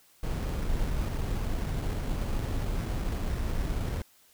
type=noise with sample-and-hold; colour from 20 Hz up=brown; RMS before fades=-30 dBFS; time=0.23-4.02 s; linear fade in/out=2 ms; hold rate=3675 Hz; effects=white hiss -61 dBFS RMS until 4.33 s